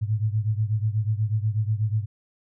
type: beating tone pair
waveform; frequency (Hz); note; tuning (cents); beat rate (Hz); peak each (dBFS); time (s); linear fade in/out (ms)
sine; 105.4 / 113.6; G#2 / A#2; +26 / -44; 8.2; -23 / -26; 0.01-2.06; 20
effects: none